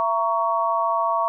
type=chord; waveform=sine; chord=A# diminished; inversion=second; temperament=just; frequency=671.3 / 932.3 / 1118.8 Hz; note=E5 / A#5 / C#6; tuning=+31 / 0 / +16 cents; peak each=-24 / -24 / -22 dBFS; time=0-1.28 s; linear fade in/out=0 ms; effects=none